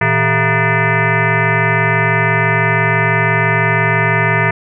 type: tone with frequency modulation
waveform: sine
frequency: 943 Hz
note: A#5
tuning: 20 cents sharp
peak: -10 dBFS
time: 0.01-4.51 s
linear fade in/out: 5 ms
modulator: 276 Hz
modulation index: 4.5
effects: none